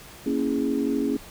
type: chord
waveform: sine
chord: A# half-diminished seventh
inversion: none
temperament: equal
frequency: 233.1 / 277.2 / 329.6 / 415.3 Hz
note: A#3 / C#4 / E4 / G#4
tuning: 0 / 0 / 0 / 0 cents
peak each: -28 / -24 / -30 / -29 dBFS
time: 0.26-1.17 s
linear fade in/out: 5 ms
effects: tanh soft clip ceiling -11 dBFS + pink hiss -45 dBFS RMS until 1.3 s